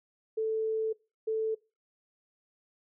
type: tone bursts at uneven times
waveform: sine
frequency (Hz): 440.7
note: A4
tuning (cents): +3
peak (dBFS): -27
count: 2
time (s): 0.37-0.93 / 1.27-1.55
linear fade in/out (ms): 10
effects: noise-tail reverb RT60 0.3 s tail -23 dB re dry